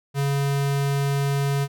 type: tone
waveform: square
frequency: 140 Hz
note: C#3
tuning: 18 cents sharp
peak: -21 dBFS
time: 0.14-1.68 s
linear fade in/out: 50 ms
effects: none